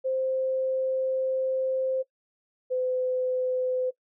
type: tone pair in turn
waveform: sine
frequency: 523.3 / 509 Hz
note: C5 / C5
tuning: 0 / -48 cents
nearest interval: unison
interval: 48 cents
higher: first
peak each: -24 dBFS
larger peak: neither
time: 0.04-2.03 / 2.7-3.91 s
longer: first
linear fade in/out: 20 ms
effects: noise-tail reverb RT60 0.1 s tail -20 dB re dry